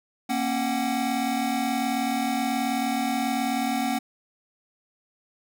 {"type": "tone cluster", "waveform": "square", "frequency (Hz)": [234, 272.7, 749], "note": ["A#3", "C#4", "F#5"], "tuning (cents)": [7, -28, 21], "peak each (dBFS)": -29, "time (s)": [0.29, 3.99], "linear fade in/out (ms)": 10, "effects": []}